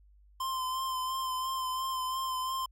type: tone with vibrato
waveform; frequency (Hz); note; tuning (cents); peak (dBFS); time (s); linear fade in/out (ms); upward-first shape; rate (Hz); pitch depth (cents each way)
square; 1039; C6; -12; -32; 0.4-2.66; 5; sine; 2.9; 26
effects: added 50 Hz sine -57 dBFS peak until 2.71 s + AAC 64 kbps